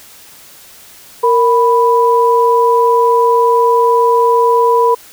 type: tone pair together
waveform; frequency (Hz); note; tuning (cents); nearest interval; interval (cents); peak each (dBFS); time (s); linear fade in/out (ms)
sine; 464.4 / 987.8; A#4 / B5; -7 / 0; octave + minor second; 1307; -10; 1.23-4.95; 10
effects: white hiss -39 dBFS RMS until 5.12 s